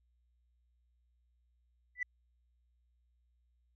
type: tone with exponential growth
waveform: sine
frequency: 1982 Hz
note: B6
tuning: 6 cents sharp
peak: -28 dBFS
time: 1.95-2.03 s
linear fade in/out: 5 ms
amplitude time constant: 17 ms
effects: tanh soft clip ceiling -25 dBFS + added 60 Hz sine -70 dBFS peak until 3.75 s